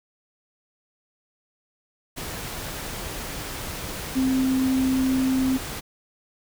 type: tone in noise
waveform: sine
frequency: 261.6 Hz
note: C4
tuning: in tune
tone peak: -19 dBFS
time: 4.15-5.58 s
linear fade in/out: 20 ms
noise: pink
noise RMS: -33 dBFS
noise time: 2.16-5.81 s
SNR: +11 dB
effects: none